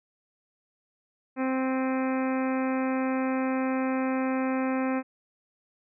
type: harmonic tone with a mistuned harmonic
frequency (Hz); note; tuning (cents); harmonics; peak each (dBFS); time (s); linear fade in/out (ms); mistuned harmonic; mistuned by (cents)
261.6; C4; 0; 1 / 2 / 3 / 4 / 5 / 6 / 7 / 8 / 9 / 10; -26 / -32 / -36 / -38 / -40 / -42 / -43 / -44 / -45 / -46; 1.36-5.03; 50; 10; -52
effects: none